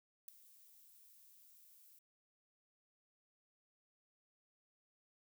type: noise with ADSR envelope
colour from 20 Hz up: violet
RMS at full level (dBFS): -44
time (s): 0.28-1.99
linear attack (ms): 5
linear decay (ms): 4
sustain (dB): -20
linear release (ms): 5
effects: none